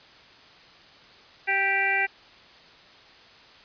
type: harmonic tone with a mistuned harmonic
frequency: 392 Hz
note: G4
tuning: in tune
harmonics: 1 / 2 / 4 / 5 / 6 / 7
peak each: -36 / -29 / -28 / -26 / -26 / -36 dBFS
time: 1.47-2.07 s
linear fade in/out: 20 ms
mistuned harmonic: 1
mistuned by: -19 cents
effects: white hiss -51 dBFS RMS until 3.64 s + resampled to 11025 Hz